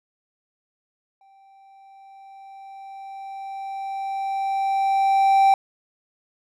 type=tone with exponential growth; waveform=triangle; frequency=781 Hz; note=G5; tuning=7 cents flat; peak=-10 dBFS; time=1.21-5.54 s; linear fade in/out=2 ms; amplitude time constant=940 ms; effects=none